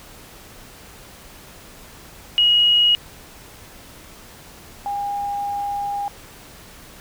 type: tone pair in turn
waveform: sine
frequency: 2894 / 809.9 Hz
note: F#7 / G#5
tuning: -39 / -44 cents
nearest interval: octave + minor seventh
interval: 2205 cents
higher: first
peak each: -12 / -22 dBFS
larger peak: first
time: 2.38-2.95 / 4.86-6.08 s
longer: second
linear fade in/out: 0 ms
effects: pink hiss -43 dBFS RMS until 7 s

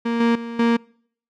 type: tone with level steps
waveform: 35% pulse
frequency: 233.1 Hz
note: A#3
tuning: in tune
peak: -18 / -13 / -27 / -13 dBFS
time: 0.05-0.77 s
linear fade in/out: 10 ms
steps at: 0.2 / 0.35 / 0.59 s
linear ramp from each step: 5 ms
effects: noise-tail reverb RT60 0.6 s tail -26 dB re dry + low-pass 3000 Hz 12 dB/octave

